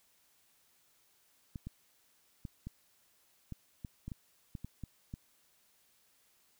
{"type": "clicks", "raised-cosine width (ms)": 5, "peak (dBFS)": -29, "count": 12, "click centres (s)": [1.558, 1.67, 2.452, 2.67, 3.523, 3.848, 4.08, 4.118, 4.552, 4.646, 4.837, 5.139], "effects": ["white hiss -70 dBFS RMS until 6.59 s"]}